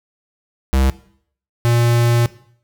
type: tone pair in turn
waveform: square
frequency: 66.3 / 118.61 Hz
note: C2 / A#2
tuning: +23 / +30 cents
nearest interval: minor seventh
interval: 1007 cents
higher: second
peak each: -13 dBFS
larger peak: neither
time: 0.73-0.9 / 1.65-2.26 s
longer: second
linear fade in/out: 0 ms
effects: noise-tail reverb RT60 0.6 s tail -18 dB re dry